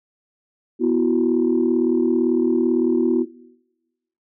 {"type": "chord", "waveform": "sine", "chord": "B suspended fourth", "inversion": "none", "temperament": "equal with one note detuned", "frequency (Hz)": [246.9, 332.1, 370], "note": ["B3", "E4", "F#4"], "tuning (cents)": [0, 13, 0], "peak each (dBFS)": -19, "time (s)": [0.79, 3.26], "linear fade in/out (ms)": 50, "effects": ["noise-tail reverb RT60 1.0 s tail -20 dB re dry", "tanh soft clip ceiling -8 dBFS"]}